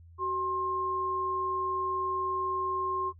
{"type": "tone pair together", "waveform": "sine", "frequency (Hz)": [376.2, 1064], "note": ["F#4", "C6"], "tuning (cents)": [29, 29], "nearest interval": "octave + tritone", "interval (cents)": 1800, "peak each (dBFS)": [-35, -29], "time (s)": [0.18, 3.13], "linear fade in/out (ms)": 50, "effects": ["noise-tail reverb RT60 0.1 s tail -19 dB re dry", "added 84 Hz sine -50 dBFS peak until 3.19 s"]}